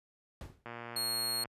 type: noise with exponential decay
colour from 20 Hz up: brown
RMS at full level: -37 dBFS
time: 0.41-0.67 s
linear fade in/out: 1 ms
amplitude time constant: 55 ms
type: click train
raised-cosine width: 0.5 ms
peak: -28 dBFS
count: 95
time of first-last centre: 0.66-1.457 s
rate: 118 Hz
type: tone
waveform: sawtooth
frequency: 4300 Hz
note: C8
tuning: 47 cents sharp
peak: -29 dBFS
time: 0.96-1.44 s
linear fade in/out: 5 ms
effects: high-pass 60 Hz 12 dB/octave + resampled to 32000 Hz